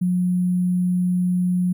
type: tone with sample-and-hold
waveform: sine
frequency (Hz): 180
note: F#3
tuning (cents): -47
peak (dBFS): -17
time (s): 0.01-1.73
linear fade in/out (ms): 10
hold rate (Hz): 11025
effects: none